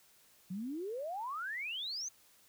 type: exponential sweep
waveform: sine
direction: up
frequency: 174.61 to 6450 Hz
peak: -37 dBFS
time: 0.5-2.09 s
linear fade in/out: 10 ms
effects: white hiss -65 dBFS RMS until 2.48 s